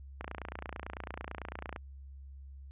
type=click train; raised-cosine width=0.5 ms; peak=-24 dBFS; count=46; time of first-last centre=0.21-1.762 s; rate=29 Hz; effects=added 68 Hz sine -46 dBFS peak until 2.71 s + resampled to 8000 Hz